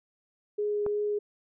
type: tone with vibrato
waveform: sine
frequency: 415.3 Hz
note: G#4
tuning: in tune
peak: -26 dBFS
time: 0.58-1.19 s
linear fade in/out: 10 ms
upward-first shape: triangle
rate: 2.8 Hz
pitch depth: 8 cents each way
type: click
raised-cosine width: 1 ms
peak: -22 dBFS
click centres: 0.864 s
effects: none